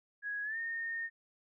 sine tone with pitch glide, 1663 to 1834.6 Hz, G#6 to A#6, +2 to -28 cents, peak -35 dBFS, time 0.22-1.1 s, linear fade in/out 50 ms, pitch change +170 cents, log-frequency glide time 0.43-0.58 s, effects none

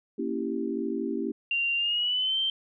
sine chord, A# diminished seventh, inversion none, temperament equal, 233.1 / 277.2 / 329.6 / 392 Hz, A#3 / C#4 / E4 / G4, 0 / 0 / 0 / 0 cents, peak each -33 dBFS, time 0.18-1.32 s, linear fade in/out 10 ms
sine tone with pitch glide, 2772 to 3129 Hz, F7 to G7, -14 to -4 cents, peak -24 dBFS, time 1.51-2.5 s, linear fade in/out 2 ms, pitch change +210 cents, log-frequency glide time 1.76-2.39 s
effects none

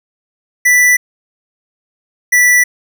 square tone pair in turn, 1975.5 / 1965.7 Hz, B6 / B6, 0 / -9 cents, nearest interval unison, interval 9 cents, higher first, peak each -7 dBFS, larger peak neither, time 0.65-0.97 / 2.32-2.64 s, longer neither, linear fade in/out 10 ms, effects none

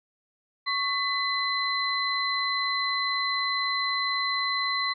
sine tone cluster, 1110 / 2006 / 4061 Hz, C#6 / B6 / B7, +2 / +26 / +48 cents, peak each -29 dBFS, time 0.66-4.94 s, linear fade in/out 20 ms, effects none

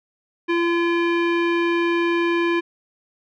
square tone with low-pass filter, 341.3 Hz, F4, 40 cents flat, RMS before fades -20 dBFS, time 0.48-2.61 s, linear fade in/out 20 ms, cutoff 2400 Hz, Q 2.1, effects none

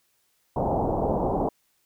white low-pass noise, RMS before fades -25 dBFS, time 0.56-1.49 s, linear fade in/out 5 ms, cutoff 880 Hz, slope 48 dB/octave, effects white hiss -69 dBFS RMS until 1.85 s

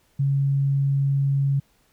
sine tone, 138.59 Hz, C#3, in tune, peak -18 dBFS, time 0.19-1.6 s, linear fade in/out 10 ms, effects pink hiss -63 dBFS RMS until 1.92 s

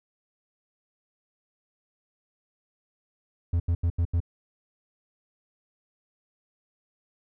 triangle tone bursts, 85.3 Hz, F2, 40 cents flat, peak -19 dBFS, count 5, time 3.53-4.203 s, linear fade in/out 5 ms, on 69 ms, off 82 ms, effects none

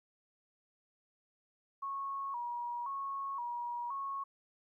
sine tone with vibrato, 1026 Hz, C6, 34 cents flat, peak -36 dBFS, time 1.82-4.24 s, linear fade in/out 10 ms, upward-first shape square, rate 0.96 Hz, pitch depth 120 cents each way, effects 13-bit

